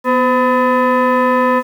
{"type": "tone with frequency modulation", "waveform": "sine", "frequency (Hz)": 246.9, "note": "B3", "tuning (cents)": 0, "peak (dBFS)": -9, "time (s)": [0.04, 1.63], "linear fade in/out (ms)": 50, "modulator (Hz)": 759, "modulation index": 1.6, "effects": ["tanh soft clip ceiling -5 dBFS", "7-bit"]}